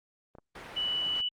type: clicks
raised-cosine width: 1 ms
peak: -34 dBFS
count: 2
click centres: 0.352 / 0.385 s
type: low-pass noise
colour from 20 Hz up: white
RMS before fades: -45 dBFS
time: 0.55-1.21 s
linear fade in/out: 5 ms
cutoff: 2100 Hz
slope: 12 dB/octave
type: tone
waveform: sine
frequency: 2961 Hz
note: F#7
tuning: 1 cent sharp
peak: -28 dBFS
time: 0.76-1.29 s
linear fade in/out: 10 ms
effects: Opus 32 kbps